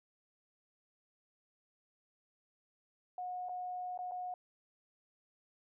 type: tone with dropouts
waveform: sine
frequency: 726 Hz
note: F#5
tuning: 33 cents flat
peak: -38 dBFS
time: 3.18-4.34 s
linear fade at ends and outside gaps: 2 ms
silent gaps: 3.487-3.493 / 3.976-3.989 / 4.112-4.118 s
effects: none